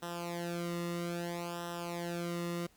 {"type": "tone with flanger", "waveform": "sawtooth", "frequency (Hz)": 172.3, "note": "F3", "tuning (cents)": -23, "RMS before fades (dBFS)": -38, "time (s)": [0.02, 2.67], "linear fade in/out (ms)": 10, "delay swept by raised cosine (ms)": [0.44, 1.27], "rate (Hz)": 0.61, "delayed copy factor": -0.85, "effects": ["pink hiss -66 dBFS RMS until 2.76 s"]}